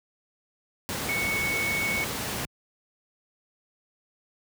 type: tone in noise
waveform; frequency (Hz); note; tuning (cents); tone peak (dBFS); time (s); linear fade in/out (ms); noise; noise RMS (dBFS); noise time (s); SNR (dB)
sine; 2217; C#7; 0; -26; 1.09-2.04; 0; pink; -31; 0.89-2.45; +2
effects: high-pass 80 Hz 12 dB/octave